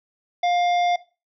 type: harmonic tone with a mistuned harmonic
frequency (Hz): 705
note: F5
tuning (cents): +16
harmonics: 1 / 3 / 5 / 7 / 8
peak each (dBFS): -18 / -30 / -32 / -44 / -46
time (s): 0.43-0.96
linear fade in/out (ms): 5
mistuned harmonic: 7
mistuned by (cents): -20
effects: noise-tail reverb RT60 0.3 s tail -17 dB re dry